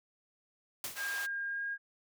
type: noise with exponential decay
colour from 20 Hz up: white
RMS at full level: -36 dBFS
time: 0.84-1.13 s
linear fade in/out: 2 ms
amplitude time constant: 63 ms
type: high-pass noise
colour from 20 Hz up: pink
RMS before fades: -43 dBFS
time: 0.95-1.27 s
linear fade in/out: 20 ms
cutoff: 990 Hz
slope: 12 dB/octave
type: tone with pitch glide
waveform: sine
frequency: 1613 to 1625.2 Hz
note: G6 to G#6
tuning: +49 to -38 cents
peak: -34 dBFS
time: 0.96-1.78 s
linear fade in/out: 50 ms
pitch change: +13 cents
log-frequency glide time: 1.47-1.63 s
effects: none